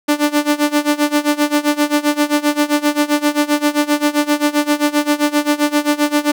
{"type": "tone with tremolo", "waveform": "sawtooth", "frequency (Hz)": 294.9, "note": "D4", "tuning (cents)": 7, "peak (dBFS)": -6, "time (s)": [0.08, 6.32], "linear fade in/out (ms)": 10, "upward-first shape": "sine", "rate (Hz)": 7.6, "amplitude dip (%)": 90, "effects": []}